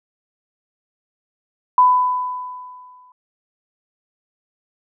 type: tone with exponential decay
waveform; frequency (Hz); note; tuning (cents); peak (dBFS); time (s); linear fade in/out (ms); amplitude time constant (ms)
sine; 1000; B5; +21; -7; 1.78-3.12; 2; 290
effects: none